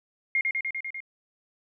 sine tone with echo, 2130 Hz, C7, 30 cents sharp, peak -21 dBFS, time 0.35-0.41 s, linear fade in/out 2 ms, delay 99 ms, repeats 6, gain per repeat -2 dB, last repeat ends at 1.004 s, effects none

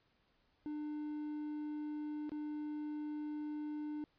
triangle tone with dropouts, 300 Hz, D4, 37 cents sharp, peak -37 dBFS, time 0.66-4.04 s, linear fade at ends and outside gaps 0 ms, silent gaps 2.294-2.318 s, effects pink hiss -75 dBFS RMS until 4.18 s + resampled to 11025 Hz

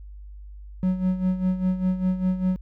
triangle tone with tremolo, 185 Hz, F#3, in tune, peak -16 dBFS, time 0.83-2.56 s, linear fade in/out 0 ms, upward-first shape sine, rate 5 Hz, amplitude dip 70%, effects added 50 Hz sine -38 dBFS peak until 2.61 s

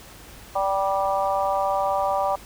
harmonic tone with a mistuned harmonic, 194.5 Hz, G3, 13 cents flat, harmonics 3 / 4 / 5 / 6, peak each -25 / -24 / -27 / -29 dBFS, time 0.55-2.36 s, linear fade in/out 10 ms, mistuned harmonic 6, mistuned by +22 cents, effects added 50 Hz sine -49 dBFS peak until 2.45 s + pink hiss -45 dBFS RMS until 2.45 s

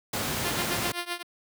pink noise, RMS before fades -29 dBFS, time 0.13-0.92 s, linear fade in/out 5 ms
5% pulse tone with tremolo, 349.2 Hz, F4, in tune, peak -16 dBFS, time 0.44-1.23 s, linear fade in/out 10 ms, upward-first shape triangle, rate 7.7 Hz, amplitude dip 95%
effects high-pass 100 Hz 12 dB/octave

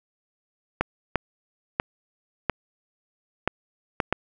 clicks, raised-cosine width 0.5 ms, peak -6 dBFS, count 7, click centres 0.81 / 1.157 / 1.799 / 2.497 / 3.476 / 4.002 / 4.126 s, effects none

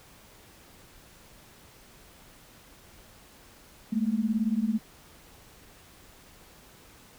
sine beating tone pair, 210.3 / 228.3 Hz, G#3 / A#3, +22 / -36 cents, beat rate 18 Hz, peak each -27 dBFS, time 3.92-4.79 s, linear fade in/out 10 ms, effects pink hiss -54 dBFS RMS until 7.18 s

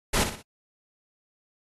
pink noise with echo, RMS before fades -24 dBFS, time 0.13-0.24 s, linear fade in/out 10 ms, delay 60 ms, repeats 3, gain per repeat -8 dB, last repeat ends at 0.42 s, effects AAC 32 kbps

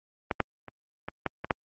clicks, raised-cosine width 0.5 ms, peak -11 / -7 / -26 / -18 / -11 / -18 / -7 dBFS, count 7, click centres 0.312 / 0.403 / 0.683 / 1.085 / 1.263 / 1.445 / 1.508 s, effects high-pass 60 Hz 12 dB/octave + Opus 32 kbps

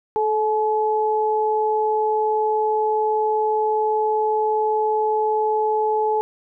sine tone pair together, 433.7 / 855 Hz, A4 / A5, -25 / -50 cents, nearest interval octave, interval 1175 cents, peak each -20 dBFS, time 0.16-6.21 s, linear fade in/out 0 ms, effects none

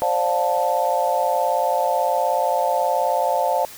sine chord, D minor seventh, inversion third, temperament just, 528.6 / 587.3 / 704.8 / 881 Hz, C5 / D5 / F5 / A5, +18 / 0 / +16 / +2 cents, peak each -24 / -24 / -22 / -22 dBFS, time 0.02-3.65 s, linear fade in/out 0 ms, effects white hiss -40 dBFS RMS until 3.77 s

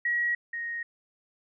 sine tone pair in turn, 1909 / 1868.6 Hz, A#6 / A#6, +41 / +4 cents, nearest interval unison, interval 37 cents, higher first, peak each -24 / -31 dBFS, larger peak first, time 0.05-0.35 / 0.53-0.83 s, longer neither, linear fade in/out 5 ms, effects none

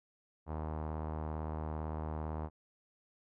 sawtooth tone with low-pass filter, 77.78 Hz, D#2, in tune, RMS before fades -39 dBFS, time 0.46-2.5 s, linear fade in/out 50 ms, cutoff 940 Hz, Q 2.2, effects none

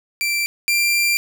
sawtooth tone pair in turn, 2349 / 2372 Hz, D7 / D7, 0 / +17 cents, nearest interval unison, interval 17 cents, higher second, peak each -15 / -12 dBFS, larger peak second, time 0.21-0.46 / 0.68-1.17 s, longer second, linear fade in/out 0 ms, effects none

